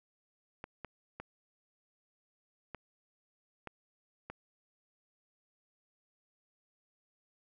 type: clicks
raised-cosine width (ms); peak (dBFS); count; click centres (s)
0.5; -27; 6; 0.641 / 0.847 / 1.2 / 2.747 / 3.673 / 4.3
effects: none